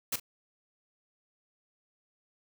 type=noise with echo; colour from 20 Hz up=white; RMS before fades=-31 dBFS; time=0.12-0.16 s; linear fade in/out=5 ms; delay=39 ms; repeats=1; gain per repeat=-15 dB; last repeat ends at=0.199 s; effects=none